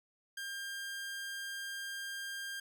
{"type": "tone", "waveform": "sawtooth", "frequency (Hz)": 1600, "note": "G6", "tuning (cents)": 35, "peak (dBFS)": -36, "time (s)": [0.37, 2.6], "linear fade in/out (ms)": 5, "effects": []}